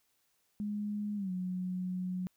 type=tone with pitch glide; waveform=sine; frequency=207.7 to 182.91 Hz; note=G#3 to F#3; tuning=0 to -20 cents; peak=-33 dBFS; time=0.6-2.27 s; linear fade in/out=0 ms; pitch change=-220 cents; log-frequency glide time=1.16-1.31 s; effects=white hiss -75 dBFS RMS until 2.36 s

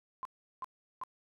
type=tone bursts; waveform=sine; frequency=1040 Hz; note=C6; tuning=11 cents flat; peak=-36 dBFS; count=3; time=0.23-1.036 s; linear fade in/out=0 ms; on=22 ms; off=370 ms; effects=none

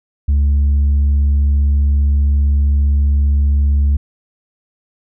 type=tone; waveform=sine; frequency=71.2 Hz; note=C#2; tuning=47 cents sharp; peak=-7 dBFS; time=0.28-3.97 s; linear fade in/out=10 ms; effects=tanh soft clip ceiling -9 dBFS

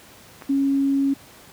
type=clicks; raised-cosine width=0.5 ms; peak=-30 / -23 dBFS; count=2; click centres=0.414 / 0.422 s
type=tone; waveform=sine; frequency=275.5 Hz; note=C#4; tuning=11 cents flat; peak=-17 dBFS; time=0.49-1.14 s; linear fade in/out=10 ms
effects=pink hiss -47 dBFS RMS until 1.52 s + high-pass 80 Hz 12 dB/octave

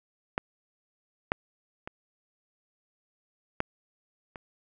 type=clicks; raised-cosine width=0.5 ms; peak=-12 / -9 / -22 / -11 / -25 dBFS; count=5; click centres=0.379 / 1.319 / 1.875 / 3.604 / 4.358 s; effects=none

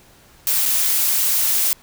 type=noise with dropouts; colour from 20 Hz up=blue; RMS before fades=-18 dBFS; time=0.47-1.73 s; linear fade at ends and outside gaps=1 ms; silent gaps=0.656-0.659 s; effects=pink hiss -50 dBFS RMS until 1.82 s

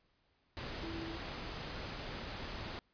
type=tone in noise; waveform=sine; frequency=329.8 Hz; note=E4; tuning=1 cent sharp; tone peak=-43 dBFS; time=0.83-1.17 s; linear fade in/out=0 ms; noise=pink; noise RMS=-43 dBFS; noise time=0.57-2.79 s; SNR=-3 dB; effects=pink hiss -75 dBFS RMS until 2.93 s + resampled to 11025 Hz

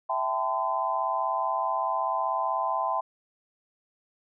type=chord; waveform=sine; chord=A minor seventh; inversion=second; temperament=equal with one note detuned; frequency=659.3 / 784 / 880 / 1020.8 Hz; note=E5 / G5 / A5 / C6; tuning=0 / 0 / 0 / -43 cents; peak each=-32 / -31 / -32 / -28 dBFS; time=0.09-3.01 s; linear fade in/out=10 ms; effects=none

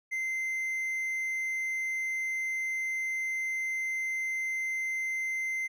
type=tone; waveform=triangle; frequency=2076 Hz; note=C7; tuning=14 cents flat; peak=-28 dBFS; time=0.11-5.68 s; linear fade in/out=20 ms; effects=none

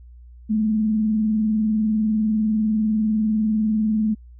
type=tone with vibrato; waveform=sine; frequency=216 Hz; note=A3; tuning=32 cents flat; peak=-17 dBFS; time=0.49-4.15 s; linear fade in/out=20 ms; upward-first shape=sine; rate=20 Hz; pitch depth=70 cents each way; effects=added 60 Hz sine -41 dBFS peak until 4.39 s

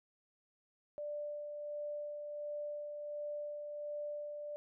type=tone with tremolo; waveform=sine; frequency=590 Hz; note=D5; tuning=8 cents sharp; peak=-38 dBFS; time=0.98-4.56 s; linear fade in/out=0 ms; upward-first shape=sine; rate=1.4 Hz; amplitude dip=35%; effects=none

